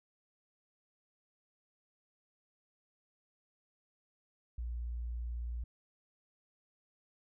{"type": "tone", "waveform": "sine", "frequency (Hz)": 59.1, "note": "A#1", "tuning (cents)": 24, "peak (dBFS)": -36, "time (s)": [4.58, 5.64], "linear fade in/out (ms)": 5, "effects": []}